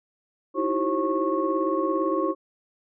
sine tone cluster, 314.6 / 332.2 / 380.9 / 536 / 1097 Hz, D#4 / E4 / G4 / C5 / C#6, +19 / +13 / -50 / +42 / -18 cents, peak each -28 dBFS, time 0.54-2.35 s, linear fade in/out 50 ms, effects tanh soft clip ceiling -10 dBFS

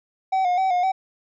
triangle tone with vibrato, 739 Hz, F#5, 2 cents flat, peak -16 dBFS, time 0.32-0.92 s, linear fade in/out 10 ms, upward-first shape square, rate 3.9 Hz, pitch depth 53 cents each way, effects resampled to 16000 Hz

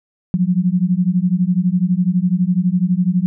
sine beating tone pair, 174.61 / 186.61 Hz, F3 / F#3, 0 / +15 cents, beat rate 12 Hz, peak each -16 dBFS, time 0.34-3.26 s, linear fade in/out 0 ms, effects none

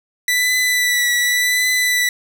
sawtooth tone with vibrato, 1975.5 Hz, B6, in tune, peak -11 dBFS, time 0.28-2.09 s, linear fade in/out 2 ms, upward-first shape triangle, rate 0.88 Hz, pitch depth 29 cents each way, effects none

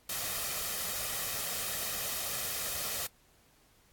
white noise with comb filter, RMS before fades -35 dBFS, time 0.09-3.07 s, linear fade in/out 5 ms, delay 1.6 ms, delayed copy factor +0.5, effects pink hiss -65 dBFS RMS until 3.92 s + AAC 64 kbps

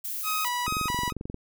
violet noise, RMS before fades -33 dBFS, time 0.04-0.49 s, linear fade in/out 10 ms
sawtooth tone with vibrato, 1110 Hz, C#6, 2 cents sharp, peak -23 dBFS, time 0.23-1.13 s, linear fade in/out 50 ms, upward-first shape square, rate 2.3 Hz, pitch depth 220 cents each way
click train, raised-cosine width 3 ms, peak -21 dBFS, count 16, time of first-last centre 0.68-1.344 s, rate 22.6 Hz
effects none

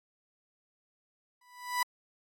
30% pulse tone with exponential growth, 987.8 Hz, B5, in tune, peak -22 dBFS, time 1.41-1.83 s, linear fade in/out 5 ms, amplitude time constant 91 ms, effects AAC 64 kbps

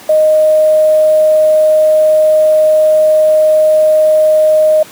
sine tone with quantisation, 620 Hz, D#5, 6 cents flat, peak -5 dBFS, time 0.09-4.83 s, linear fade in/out 5 ms, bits 5, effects pink hiss -34 dBFS RMS until 4.91 s + high-pass 200 Hz 12 dB/octave

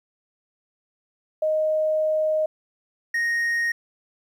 sine / triangle tone pair in turn, 622.3 / 1864.8 Hz, D#5 / A#6, 0 / 0 cents, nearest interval octave + perfect fifth, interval 1900 cents, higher second, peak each -19 dBFS, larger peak neither, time 1.42-2.46 / 3.14-3.72 s, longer first, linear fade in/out 5 ms, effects 10-bit

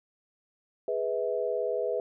sine chord, E major, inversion first, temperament equal with one note detuned, 415.3 / 493.9 / 646.8 Hz, G#4 / B4 / E5, 0 / 0 / -33 cents, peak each -32 / -30 / -32 dBFS, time 0.88-2 s, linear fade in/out 2 ms, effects none

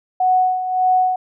sine tone with tremolo, 740 Hz, F#5, in tune, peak -11 dBFS, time 0.2-1.16 s, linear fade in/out 5 ms, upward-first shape sine, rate 1.7 Hz, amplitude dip 65%, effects none

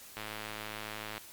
click train, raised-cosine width 0.3 ms, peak -23 dBFS, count 109, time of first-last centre 0.17-1.179 s, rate 107 Hz, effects white hiss -51 dBFS RMS until 1.32 s + MP3 96 kbps

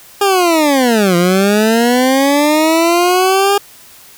20% pulse linear two-way sweep, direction down then up, 408.2 to 171 to 406.5 Hz, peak -4 dBFS, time 0.21-3.58 s, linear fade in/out 5 ms, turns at 1.16 s, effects white hiss -40 dBFS RMS until 4.17 s

